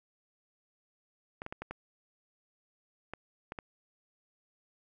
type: clicks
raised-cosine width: 0.5 ms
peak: -24 dBFS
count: 8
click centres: 1.419 / 1.464 / 1.525 / 1.62 / 1.71 / 3.136 / 3.521 / 3.588 s
effects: none